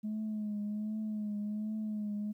sine tone with vibrato, 211.9 Hz, G#3, 35 cents sharp, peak -32 dBFS, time 0.03-2.33 s, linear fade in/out 20 ms, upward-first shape triangle, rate 1.3 Hz, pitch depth 47 cents each way, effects tanh soft clip ceiling -31 dBFS + 12-bit

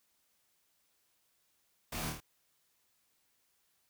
pink noise with echo, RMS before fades -40 dBFS, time 1.92-2.1 s, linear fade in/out 5 ms, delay 26 ms, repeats 4, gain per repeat -3 dB, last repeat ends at 2.204 s, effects white hiss -75 dBFS RMS until 3.89 s

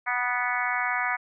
harmonic tone with a mistuned harmonic, 246.9 Hz, B3, in tune, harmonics 3 / 4 / 5 / 6 / 7 / 8 / 9, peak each -32 / -32 / -32 / -32 / -32 / -32 / -32 dBFS, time 0.06-1.17 s, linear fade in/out 20 ms, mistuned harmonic 4, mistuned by -18 cents, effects none

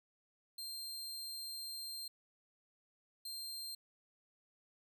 sawtooth tone bursts at uneven times, 4175 Hz, C8, 5 cents flat, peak -40 dBFS, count 2, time 0.58-2.08 / 3.25-3.75 s, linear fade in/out 5 ms, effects none

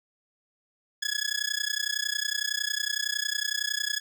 15% pulse tone with amplitude modulation, 1688 Hz, G#6, 28 cents sharp, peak -17 dBFS, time 1.02-4 s, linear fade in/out 10 ms, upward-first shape sine, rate 30.9 Hz, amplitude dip 95%, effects none

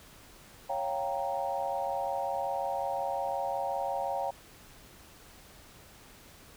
sine chord, G half-diminished seventh, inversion second, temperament equal, 554.4 / 698.5 / 784 / 932.3 Hz, Db5 / F5 / G5 / Bb5, 0 / 0 / 0 / 0 cents, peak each -35 / -36 / -34 / -37 dBFS, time 0.69-4.31 s, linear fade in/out 10 ms, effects pink hiss -54 dBFS RMS until 6.56 s

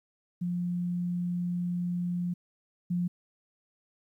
sine tone pair in turn, 176.2 / 176.2 Hz, F3 / F3, +16 / +16 cents, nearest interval unison, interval 0 cents, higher neither, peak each -28 / -26 dBFS, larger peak second, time 0.41-2.34 / 2.9-3.08 s, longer first, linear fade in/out 10 ms, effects 11-bit

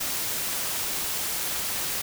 white noise, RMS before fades -29 dBFS, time 0-2.02 s, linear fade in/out 10 ms, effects none

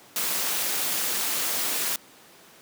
white noise with amplitude modulation, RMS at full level -24 dBFS, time 0.16-1.96 s, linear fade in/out 2 ms, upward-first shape sine, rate 220 Hz, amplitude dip 60%, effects pink hiss -51 dBFS RMS until 2.61 s + high-pass 200 Hz 12 dB/octave

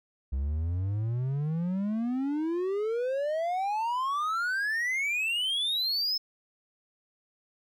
triangle exponential sweep, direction up, 64.6 to 5274 Hz, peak -25 dBFS, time 0.32-6.18 s, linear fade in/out 10 ms, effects none

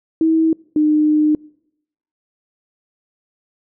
sine tone pair in turn, 322.1 / 304 Hz, E4 / D#4, -40 / -40 cents, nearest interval minor second, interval 100 cents, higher first, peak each -11 dBFS, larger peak neither, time 0.21-0.53 / 0.76-1.35 s, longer second, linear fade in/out 2 ms, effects noise-tail reverb RT60 0.8 s tail -25 dB re dry

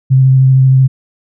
sine tone with vibrato, 131.9 Hz, C3, 14 cents sharp, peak -4 dBFS, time 0.1-0.88 s, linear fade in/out 20 ms, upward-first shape sine, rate 13 Hz, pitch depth 14 cents each way, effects none

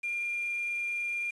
sine tone with quantisation, 2397 Hz, D7, 35 cents sharp, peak -30 dBFS, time 0.03-1.31 s, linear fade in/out 10 ms, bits 8, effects resampled to 24000 Hz

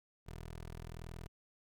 15% pulse tone, 41 Hz, E1, 9 cents flat, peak -39 dBFS, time 0.26-1.28 s, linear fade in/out 20 ms, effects none

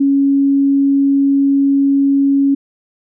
sine tone, 277.2 Hz, C#4, in tune, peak -9 dBFS, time 0-2.55 s, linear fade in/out 10 ms, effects none

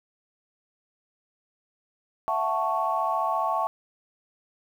sine chord, F# minor seventh, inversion third, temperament equal with one note detuned, 665.4 / 740 / 880 / 1108.7 Hz, E5 / F#5 / A5 / C#6, +16 / 0 / 0 / 0 cents, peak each -29 / -30 / -28 / -27 dBFS, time 2.28-3.67 s, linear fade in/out 0 ms, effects tanh soft clip ceiling -12 dBFS + 9-bit

